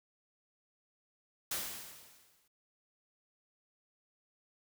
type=noise with exponential decay; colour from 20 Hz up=white; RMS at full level=-35 dBFS; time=1.51-2.48 s; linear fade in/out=5 ms; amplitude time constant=210 ms; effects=none